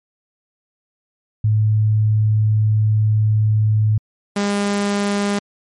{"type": "tone pair in turn", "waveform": ["sine", "sawtooth"], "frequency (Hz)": [107.6, 202.6], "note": ["A2", "G#3"], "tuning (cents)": [-38, -43], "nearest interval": "major seventh", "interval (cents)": 1095, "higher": "second", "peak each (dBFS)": [-12, -13], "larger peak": "first", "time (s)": [[1.44, 3.98], [4.36, 5.39]], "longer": "first", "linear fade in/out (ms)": 5, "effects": ["MP3 48 kbps"]}